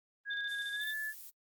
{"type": "tone with pitch glide", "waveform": "sine", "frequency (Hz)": [1647, 1729.9], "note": ["G#6", "A6"], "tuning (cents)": [-15, -30], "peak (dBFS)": -35, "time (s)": [0.25, 1.14], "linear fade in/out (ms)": 50, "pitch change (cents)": 85, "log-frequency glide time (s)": [0.72, 0.88]}
{"type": "tone with tremolo", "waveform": "sine", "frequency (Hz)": 3572, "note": "A7", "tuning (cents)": 25, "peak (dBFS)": -39, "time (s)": [0.3, 0.94], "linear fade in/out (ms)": 10, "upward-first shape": "square", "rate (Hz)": 14, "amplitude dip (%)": 65}
{"type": "noise", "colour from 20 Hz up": "violet", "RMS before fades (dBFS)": -49, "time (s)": [0.48, 1.31], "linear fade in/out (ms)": 20}
{"effects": ["noise-tail reverb RT60 0.1 s tail -26 dB re dry", "Opus 32 kbps"]}